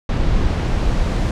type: noise with low-pass filter sweep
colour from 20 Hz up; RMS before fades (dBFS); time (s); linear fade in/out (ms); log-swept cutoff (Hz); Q
brown; -17; 0.09-1.31; 2; 4800 to 7400; 0.79
effects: none